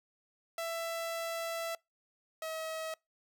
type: tone pair in turn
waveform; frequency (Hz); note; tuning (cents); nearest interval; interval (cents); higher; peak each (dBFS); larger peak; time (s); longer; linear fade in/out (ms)
sawtooth; 665 / 639.5; E5 / D#5; +15 / +47; minor second; 68; first; -31 / -33; first; 0.58-1.75 / 2.42-2.94; first; 2
effects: noise-tail reverb RT60 0.2 s tail -25 dB re dry